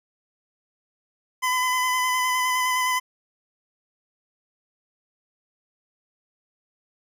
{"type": "tone with vibrato", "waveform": "25% pulse", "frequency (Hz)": 1011, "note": "B5", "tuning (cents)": 40, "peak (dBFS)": -17, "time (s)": [1.42, 3], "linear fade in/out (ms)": 20, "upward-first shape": "square", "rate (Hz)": 9.7, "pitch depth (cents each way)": 16, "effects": []}